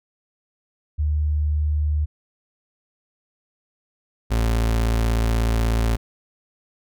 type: tone pair in turn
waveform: sine / 35% pulse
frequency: 75.2 / 56.44 Hz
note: D2 / A1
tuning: +42 / +45 cents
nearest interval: perfect fourth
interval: 497 cents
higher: first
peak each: -18 / -16 dBFS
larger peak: second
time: 0.98-2.06 / 4.3-5.97 s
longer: second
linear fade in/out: 20 ms
effects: none